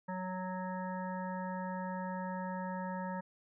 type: harmonic tone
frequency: 185 Hz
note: F#3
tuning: in tune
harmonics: 1 / 3 / 5 / 7 / 9 / 10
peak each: -39 / -44 / -41 / -52 / -50 / -54 dBFS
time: 0.08-3.21 s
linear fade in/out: 10 ms
effects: none